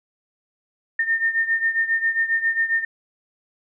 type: beating tone pair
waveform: sine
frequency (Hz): 1816 / 1823.4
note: A#6 / A#6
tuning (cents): -46 / -39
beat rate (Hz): 7.4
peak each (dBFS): -20 / -24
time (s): 0.99-2.85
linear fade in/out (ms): 5
effects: none